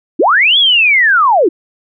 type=linear two-way sweep; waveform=sine; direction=up then down; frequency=233 to 3444 to 295 Hz; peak=-6 dBFS; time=0.19-1.49 s; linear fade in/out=10 ms; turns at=0.58 s; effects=none